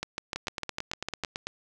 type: two click trains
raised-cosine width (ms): 0.2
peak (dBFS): -14 / -15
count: 9 / 11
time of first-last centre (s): 0.03-1.237 / 0.36-1.47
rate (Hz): 6.63 / 9.01
effects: none